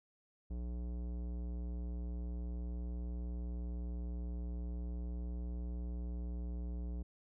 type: tone with tanh clipping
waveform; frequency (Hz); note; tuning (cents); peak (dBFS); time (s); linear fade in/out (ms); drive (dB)
sine; 59.8; A#1; +45; -40; 0.5-7.03; 10; 16
effects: none